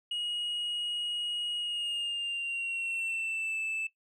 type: tone with pitch glide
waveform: sine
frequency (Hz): 2889 to 2634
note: F#7 to E7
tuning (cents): -42 to -2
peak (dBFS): -28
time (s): 0.11-3.87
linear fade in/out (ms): 5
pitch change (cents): -160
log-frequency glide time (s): 1.58-3.58
effects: noise-tail reverb RT60 0.1 s tail -17 dB re dry + tanh soft clip ceiling -30 dBFS